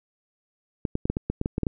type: clicks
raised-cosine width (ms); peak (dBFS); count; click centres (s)
3; -12; 11; 0.852 / 0.954 / 1.055 / 1.1 / 1.169 / 1.3 / 1.414 / 1.459 / 1.581 / 1.633 / 1.668
effects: none